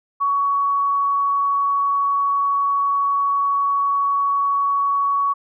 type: tone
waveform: sine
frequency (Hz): 1122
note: C#6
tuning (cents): +21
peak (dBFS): -16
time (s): 0.2-5.34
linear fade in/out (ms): 20
effects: none